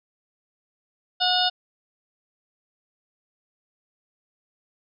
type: harmonic tone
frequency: 727 Hz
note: F#5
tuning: 31 cents flat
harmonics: 1 / 2 / 4 / 5 / 6 / 7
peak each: -24 / -29 / -26 / -24 / -28 / -29 dBFS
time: 1.2-1.5 s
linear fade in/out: 20 ms
effects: none